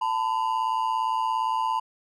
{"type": "ring-modulated tone", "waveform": "triangle", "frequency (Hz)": 949, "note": "A#5", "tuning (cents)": 31, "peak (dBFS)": -18, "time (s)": [0.01, 1.8], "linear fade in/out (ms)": 10, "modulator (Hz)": 58.7, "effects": []}